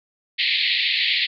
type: band-pass noise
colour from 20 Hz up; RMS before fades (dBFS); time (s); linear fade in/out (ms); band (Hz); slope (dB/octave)
white; -21; 0.38-1.27; 20; 1900 to 4400; 96
effects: none